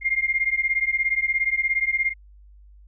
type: beating tone pair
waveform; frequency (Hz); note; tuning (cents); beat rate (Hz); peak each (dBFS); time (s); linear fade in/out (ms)
sine; 2110 / 2127; C7 / C7; +14 / +28; 17; -23; 0.01-2.14; 50
effects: added 50 Hz sine -46 dBFS peak until 2.87 s